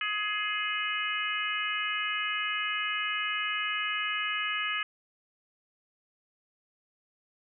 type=harmonic tone; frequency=420 Hz; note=G#4; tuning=19 cents sharp; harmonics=3 / 4 / 5 / 6 / 7; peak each=-35 / -35 / -35 / -35 / -35 dBFS; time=0.01-4.83 s; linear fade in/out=2 ms; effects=none